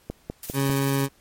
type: click train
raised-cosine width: 2 ms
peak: -16 dBFS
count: 4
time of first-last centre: 0.1-0.699 s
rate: 5.01 Hz
type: noise with tremolo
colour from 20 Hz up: blue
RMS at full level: -34 dBFS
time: 0.43-1.06 s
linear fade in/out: 2 ms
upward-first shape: square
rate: 18 Hz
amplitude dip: 50%
type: tone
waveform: 20% pulse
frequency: 137.6 Hz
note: C#3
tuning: 12 cents flat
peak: -16 dBFS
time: 0.53-1.09 s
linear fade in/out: 50 ms
effects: pink hiss -59 dBFS RMS until 1.2 s + MP3 64 kbps